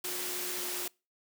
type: tone in noise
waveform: sine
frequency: 359.5 Hz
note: F#4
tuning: 50 cents flat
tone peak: -43 dBFS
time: 0.04-0.88 s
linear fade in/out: 5 ms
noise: white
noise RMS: -36 dBFS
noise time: 0.04-0.88 s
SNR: -10 dB
effects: noise-tail reverb RT60 0.3 s tail -26 dB re dry + high-pass 200 Hz 12 dB/octave